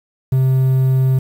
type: tone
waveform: triangle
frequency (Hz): 131.3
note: C3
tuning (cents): +6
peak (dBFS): -9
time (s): 0.32-1.19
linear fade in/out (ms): 5
effects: 7-bit